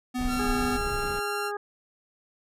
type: tone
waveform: square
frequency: 250.3 Hz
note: B3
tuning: 23 cents sharp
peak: -28 dBFS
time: 0.14-0.78 s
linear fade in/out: 20 ms
type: noise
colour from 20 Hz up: brown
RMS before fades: -33 dBFS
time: 0.18-1.2 s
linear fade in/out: 10 ms
type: tone with pitch glide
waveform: sawtooth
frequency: 1365 to 1380.9 Hz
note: F6 to F6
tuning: -40 to -20 cents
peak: -28 dBFS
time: 0.27-1.52 s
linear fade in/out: 50 ms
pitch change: +20 cents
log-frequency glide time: 0.63-1.16 s
type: harmonic tone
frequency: 411.1 Hz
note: G#4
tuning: 18 cents flat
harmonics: 1 / 2 / 3 / 4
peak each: -32 / -35 / -37 / -38 dBFS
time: 0.39-1.57 s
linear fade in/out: 5 ms
effects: resampled to 32000 Hz